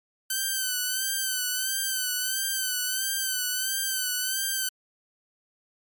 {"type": "tone with vibrato", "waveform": "5% pulse", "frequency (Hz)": 1530, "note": "G6", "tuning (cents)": -42, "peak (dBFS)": -15, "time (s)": [0.3, 4.69], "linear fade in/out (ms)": 5, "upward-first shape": "sine", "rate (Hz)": 1.5, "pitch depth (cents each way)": 56, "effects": ["MP3 96 kbps"]}